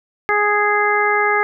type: harmonic tone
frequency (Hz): 415.3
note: G#4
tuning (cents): 0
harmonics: 1 / 2 / 3 / 4 / 5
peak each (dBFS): -20 / -20 / -20 / -20 / -20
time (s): 0.29-1.43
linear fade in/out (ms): 0
effects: none